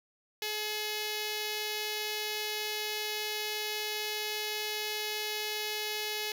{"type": "tone with notch filter", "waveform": "5% pulse", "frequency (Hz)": 425.1, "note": "G#4", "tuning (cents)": 40, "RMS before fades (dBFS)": -35, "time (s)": [0.42, 6.32], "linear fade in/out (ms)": 2, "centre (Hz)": 1200, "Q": 1.3, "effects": []}